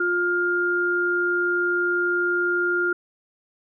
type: tone pair together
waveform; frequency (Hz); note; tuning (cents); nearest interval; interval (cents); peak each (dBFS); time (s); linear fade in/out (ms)
sine; 353.1 / 1407; F4 / F6; +19 / +12; 2 octaves; 2393; -24 / -21; 0-2.93; 5
effects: none